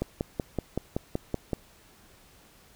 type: click train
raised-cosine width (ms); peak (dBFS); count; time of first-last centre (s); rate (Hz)
2; -14; 9; 0.02-1.532; 5.29
effects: pink hiss -57 dBFS RMS until 2.75 s